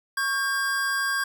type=tone pair together; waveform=square; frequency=1108.7 / 1600.6 Hz; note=C#6 / G6; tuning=0 / +36 cents; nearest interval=tritone; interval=636 cents; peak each=-31 / -25 dBFS; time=0.17-1.24 s; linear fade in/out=5 ms; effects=none